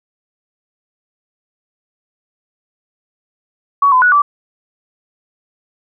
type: tone with pitch steps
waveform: sine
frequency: 1124 / 1016 / 1467 / 1161 Hz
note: C#6 / B5 / F#6 / D6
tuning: +24 / +49 / -15 / -20 cents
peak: -7 dBFS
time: 3.82-4.22 s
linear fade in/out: 5 ms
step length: 100 ms
effects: none